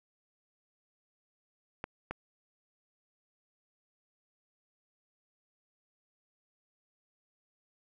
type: clicks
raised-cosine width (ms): 0.5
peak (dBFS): -21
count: 2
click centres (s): 1.841 / 2.11
effects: none